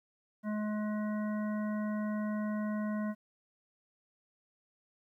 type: harmonic tone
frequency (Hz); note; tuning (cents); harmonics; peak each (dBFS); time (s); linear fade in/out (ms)
211.7; G#3; +33; 1 / 3 / 5 / 7 / 9; -32 / -42 / -46 / -49 / -51; 0.43-3.15; 50
effects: 12-bit